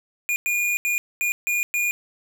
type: tone bursts at uneven times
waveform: square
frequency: 2433 Hz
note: D#7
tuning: 39 cents flat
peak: -21 dBFS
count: 6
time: 0.29-0.36 / 0.46-0.77 / 0.85-0.98 / 1.21-1.32 / 1.47-1.63 / 1.74-1.91 s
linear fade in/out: 0 ms
effects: none